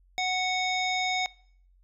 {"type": "harmonic tone", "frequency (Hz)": 740, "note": "F#5", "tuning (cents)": 0, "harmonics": [1, 3, 5, 7, 9], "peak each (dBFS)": [-29, -30, -33, -39, -41], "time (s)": [0.18, 1.26], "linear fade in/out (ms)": 0, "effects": ["noise-tail reverb RT60 0.6 s tail -23 dB re dry", "added 45 Hz sine -58 dBFS peak until 1.83 s"]}